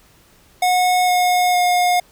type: tone with pitch steps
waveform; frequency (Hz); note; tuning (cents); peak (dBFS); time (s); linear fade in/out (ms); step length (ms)
square; 728 / 722.1 / 716.3; F#5 / F#5 / F5; -28 / -42 / +44; -14; 0.62-2; 5; 460
effects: pink hiss -52 dBFS RMS until 2.11 s